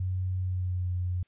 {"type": "tone with pitch glide", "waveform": "sine", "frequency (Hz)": [92.5, 89.87], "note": ["F#2", "F#2"], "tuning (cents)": [0, -50], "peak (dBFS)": -27, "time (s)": [0, 1.23], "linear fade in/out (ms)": 5, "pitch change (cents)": -50, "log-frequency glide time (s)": [0.38, 0.92], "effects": ["white hiss -71 dBFS RMS until 1.27 s", "resampled to 8000 Hz"]}